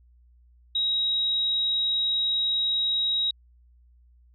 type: tone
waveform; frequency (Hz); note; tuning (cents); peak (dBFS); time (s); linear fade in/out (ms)
sine; 3815; A#7; +39; -22; 0.75-3.31; 5
effects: added 60 Hz sine -54 dBFS peak until 4.34 s